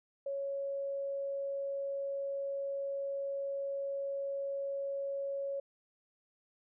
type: tone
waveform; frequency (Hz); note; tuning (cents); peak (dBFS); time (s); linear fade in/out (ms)
sine; 554.4; C#5; 0; -34; 0.26-5.6; 5
effects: none